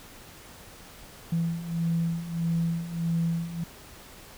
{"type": "beating tone pair", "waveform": "sine", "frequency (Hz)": [166, 167.6], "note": ["E3", "E3"], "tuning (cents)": [12, 29], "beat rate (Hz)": 1.6, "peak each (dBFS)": [-30, -26], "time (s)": [1.32, 3.64], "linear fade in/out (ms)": 5, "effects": ["tanh soft clip ceiling -18 dBFS", "pink hiss -48 dBFS RMS until 4.37 s"]}